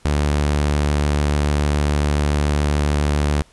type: tone with vibrato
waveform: sawtooth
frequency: 73.42 Hz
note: D2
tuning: in tune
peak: -12 dBFS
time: 0.05-3.42 s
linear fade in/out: 0 ms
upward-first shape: sine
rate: 7.1 Hz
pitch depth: 10 cents each way
effects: pink hiss -53 dBFS RMS until 3.52 s + resampled to 24000 Hz